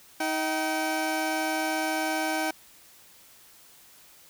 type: tone pair together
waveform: 20% pulse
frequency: 315.8 / 770 Hz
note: D#4 / G5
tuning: +26 / -31 cents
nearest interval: octave + minor third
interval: 1543 cents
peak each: -24 dBFS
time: 0.2-2.51 s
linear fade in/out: 5 ms
effects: white hiss -54 dBFS RMS until 4.29 s